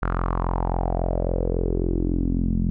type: tone with low-pass filter sweep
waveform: sawtooth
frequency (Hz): 43.65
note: F1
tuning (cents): 0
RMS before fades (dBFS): -23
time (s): 0.02-2.7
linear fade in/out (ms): 0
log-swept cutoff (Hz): 1400 to 200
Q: 4.4
effects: none